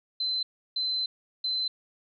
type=tone bursts at uneven times; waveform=sine; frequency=4061 Hz; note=B7; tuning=48 cents sharp; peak=-26 dBFS; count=3; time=0.2-0.43 / 0.76-1.06 / 1.44-1.68 s; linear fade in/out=5 ms; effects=none